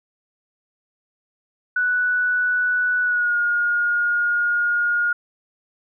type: tone with pitch glide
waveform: sine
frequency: 1480 to 1428.8 Hz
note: F#6 to F6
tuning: 0 to +39 cents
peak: -17 dBFS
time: 1.76-5.13 s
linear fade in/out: 5 ms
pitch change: -61 cents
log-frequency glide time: 3.02-3.37 s
effects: none